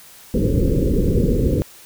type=low-pass noise; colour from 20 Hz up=pink; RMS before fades=-17 dBFS; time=0.34-1.62 s; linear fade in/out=0 ms; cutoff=530 Hz; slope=96 dB/octave; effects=white hiss -44 dBFS RMS until 1.85 s